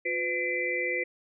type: tone cluster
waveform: sine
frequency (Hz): 356 / 503 / 2030 / 2346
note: F4 / B4 / B6 / D7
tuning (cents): +33 / +32 / +47 / -2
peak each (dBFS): -35 / -33 / -30 / -33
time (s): 0.05-1.04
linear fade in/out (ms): 10
effects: none